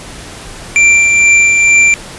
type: tone with tremolo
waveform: square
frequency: 2357 Hz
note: D7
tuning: 6 cents sharp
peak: -4 dBFS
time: 0.76-1.94 s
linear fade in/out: 0 ms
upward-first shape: triangle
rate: 2.2 Hz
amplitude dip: 35%
effects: pink hiss -29 dBFS RMS until 2.18 s + resampled to 24000 Hz